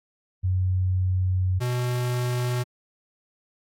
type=tone pair in turn; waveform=sine / square; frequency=92.5 / 123.47 Hz; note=F#2 / B2; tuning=0 / 0 cents; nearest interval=perfect fourth; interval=500 cents; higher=second; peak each=-20 / -24 dBFS; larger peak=first; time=0.43-1.6 / 1.6-2.64 s; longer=first; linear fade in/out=20 ms; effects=AAC 64 kbps